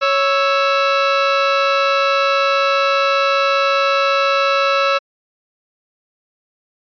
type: tone pair together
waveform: sawtooth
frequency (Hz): 554.4 / 1318.5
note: C#5 / E6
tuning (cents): 0 / 0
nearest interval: octave + minor third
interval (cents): 1500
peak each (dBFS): -12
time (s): 0.01-4.99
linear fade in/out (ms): 20
effects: resampled to 11025 Hz